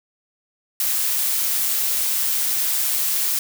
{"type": "noise with amplitude modulation", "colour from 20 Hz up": "blue", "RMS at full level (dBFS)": -20, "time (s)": [0.8, 3.39], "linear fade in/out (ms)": 2, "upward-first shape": "sine", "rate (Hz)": 136, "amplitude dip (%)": 25, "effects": []}